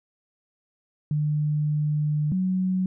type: tone pair in turn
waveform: sine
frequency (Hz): 150 / 185.87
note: D3 / F#3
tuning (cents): +37 / +8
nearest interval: major third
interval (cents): 371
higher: second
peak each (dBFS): -21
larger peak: neither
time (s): 1.11-2.32 / 2.32-2.86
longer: first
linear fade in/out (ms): 2
effects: none